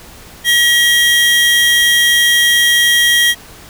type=tone pair together; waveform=45% pulse; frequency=1915 / 3226 Hz; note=A#6 / G7; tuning=+46 / +49 cents; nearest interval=major sixth; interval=903 cents; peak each=-11 dBFS; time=0.44-3.35 s; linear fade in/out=50 ms; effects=pink hiss -37 dBFS RMS until 3.69 s